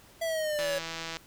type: exponential sweep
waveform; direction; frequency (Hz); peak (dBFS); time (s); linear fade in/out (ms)
square; down; 668 to 554.4; -29; 0.21-0.79; 10
type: click train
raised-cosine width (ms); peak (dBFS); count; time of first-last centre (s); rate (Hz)
0.2; -19; 96; 0.59-1.169; 164
effects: pink hiss -56 dBFS RMS until 1.26 s